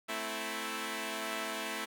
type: chord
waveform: 5% pulse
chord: A minor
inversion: none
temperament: equal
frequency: 220 / 261.6 / 329.6 Hz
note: A3 / C4 / E4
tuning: 0 / 0 / 0 cents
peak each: -28 / -31 / -28 dBFS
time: 0.08-1.86 s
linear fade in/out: 20 ms
effects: none